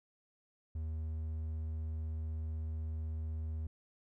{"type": "tone", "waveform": "triangle", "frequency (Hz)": 79, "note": "D#2", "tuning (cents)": 27, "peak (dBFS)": -34, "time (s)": [0.75, 3.67], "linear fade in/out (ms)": 5, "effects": []}